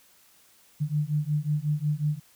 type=beating tone pair; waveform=sine; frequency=146.83 / 152.33 Hz; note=D3 / D#3; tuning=0 / -36 cents; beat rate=5.5 Hz; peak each=-27 dBFS; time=0.8-2.2 s; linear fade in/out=20 ms; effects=white hiss -59 dBFS RMS until 2.35 s